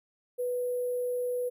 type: tone with sample-and-hold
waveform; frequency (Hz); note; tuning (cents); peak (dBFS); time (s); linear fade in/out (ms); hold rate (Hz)
sine; 493.9; B4; 0; -28; 0.38-1.5; 20; 11025
effects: none